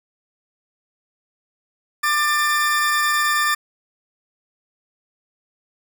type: tone pair together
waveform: 40% pulse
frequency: 1191.1 / 1782 Hz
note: D6 / A6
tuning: +24 / +22 cents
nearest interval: perfect fifth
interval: 698 cents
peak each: -19 dBFS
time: 2.03-3.55 s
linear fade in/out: 10 ms
effects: none